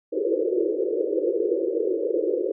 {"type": "band-pass noise", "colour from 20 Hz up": "pink", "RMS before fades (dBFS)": -24, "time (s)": [0.12, 2.52], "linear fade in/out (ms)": 10, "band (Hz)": [330, 530], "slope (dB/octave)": 96, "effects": []}